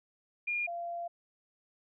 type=tone pair in turn; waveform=sine; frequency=2418 / 688.2 Hz; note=D7 / F5; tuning=+50 / -26 cents; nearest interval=octave + minor seventh; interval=2176 cents; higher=first; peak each=-30 / -35 dBFS; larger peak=first; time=0.47-0.67 / 0.67-1.08 s; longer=second; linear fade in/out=10 ms; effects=none